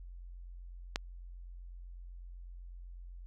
click, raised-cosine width 0.2 ms, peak -14 dBFS, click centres 0.959 s, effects added 44 Hz sine -45 dBFS peak until 3.26 s

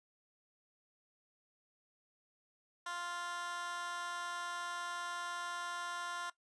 15% pulse tone with high-pass filter, 349.2 Hz, F4, in tune, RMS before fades -42 dBFS, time 2.86-6.3 s, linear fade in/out 5 ms, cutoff 1200 Hz, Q 1.5, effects noise-tail reverb RT60 0.1 s tail -17 dB re dry + resampled to 22050 Hz

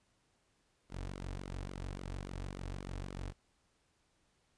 sawtooth tone with flanger, 46.71 Hz, F#1, 17 cents sharp, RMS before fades -43 dBFS, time 0.89-3.34 s, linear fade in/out 50 ms, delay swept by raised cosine 1.1 to 5.6 ms, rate 3.6 Hz, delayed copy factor -0.65, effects pink hiss -75 dBFS RMS until 4.57 s + resampled to 22050 Hz

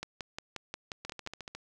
two click trains, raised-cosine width 0.2 ms, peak -24 / -20 dBFS, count 8 / 8, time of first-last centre 1.05-1.55 / 0.03-1.273 s, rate 14 / 5.63 Hz, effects none

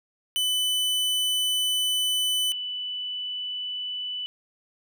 45% pulse / sine tone pair in turn, 3000 / 2984 Hz, F#7 / F#7, +23 / +14 cents, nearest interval unison, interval 9 cents, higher first, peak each -22 / -29 dBFS, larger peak first, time 0.36-2.52 / 2.52-4.26 s, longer first, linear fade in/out 0 ms, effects none

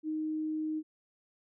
sine tone, 311.1 Hz, D#4, in tune, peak -31 dBFS, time 0.03-0.83 s, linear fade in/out 50 ms, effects none

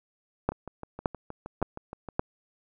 two click trains, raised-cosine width 1 ms, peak -10 / -24 dBFS, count 4 / 11, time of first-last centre 0.49-2.195 / 0.52-2.087 s, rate 1.76 / 6.38 Hz, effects none

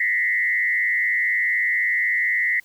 sine tone with frequency modulation, 1975.5 Hz, B6, in tune, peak -18 dBFS, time 0-2.6 s, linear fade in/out 5 ms, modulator 104 Hz, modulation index 1.2, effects white hiss -56 dBFS RMS until 2.64 s

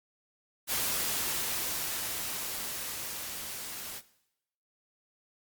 white noise with level ramp, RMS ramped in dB -30 to -41 dBFS, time 0.67-4.02 s, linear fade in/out 50 ms, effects noise-tail reverb RT60 0.8 s tail -17 dB re dry + Opus 48 kbps

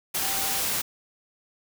sine tone in noise, 781 Hz, G5, 7 cents flat, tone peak -36 dBFS, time 0.22-0.61 s, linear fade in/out 10 ms, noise white, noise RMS -27 dBFS, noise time 0.14-0.82 s, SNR -12 dB, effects none

